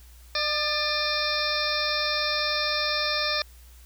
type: harmonic tone with a mistuned harmonic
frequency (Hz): 602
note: D5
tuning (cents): +43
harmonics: 1 / 2 / 3 / 4 / 6 / 7 / 8 / 9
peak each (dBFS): -32 / -32 / -32 / -32 / -32 / -32 / -32 / -32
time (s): 0.35-3.42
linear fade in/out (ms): 2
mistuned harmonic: 3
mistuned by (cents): -38
effects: added 60 Hz sine -47 dBFS peak until 3.85 s + white hiss -56 dBFS RMS until 3.85 s